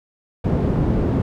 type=low-pass noise; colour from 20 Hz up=white; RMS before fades=-19 dBFS; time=0.44-1.22 s; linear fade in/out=5 ms; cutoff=270 Hz; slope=12 dB/octave; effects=none